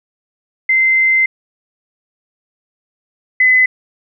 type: tone pair in turn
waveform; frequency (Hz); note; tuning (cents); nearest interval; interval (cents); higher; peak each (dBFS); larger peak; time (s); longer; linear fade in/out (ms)
sine; 2074 / 2022; C7 / B6; -16 / +40; unison; 44; first; -9 / -7; second; 0.69-1.26 / 3.4-3.66; first; 5
effects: none